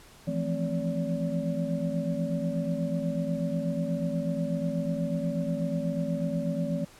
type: tone cluster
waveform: sine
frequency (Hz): 165.7 / 173.9 / 217.6 / 260.6 / 573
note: E3 / F3 / A3 / C4 / D5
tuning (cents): +9 / -7 / -19 / -7 / -43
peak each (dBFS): -31 / -33 / -35 / -34 / -34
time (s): 0.27-6.85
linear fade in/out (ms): 10
effects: pink hiss -53 dBFS RMS until 6.99 s + low-pass 12000 Hz 12 dB/octave